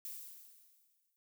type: noise with exponential decay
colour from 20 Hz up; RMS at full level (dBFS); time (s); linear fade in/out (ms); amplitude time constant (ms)
violet; -43; 0.05-1.16; 0; 240
effects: none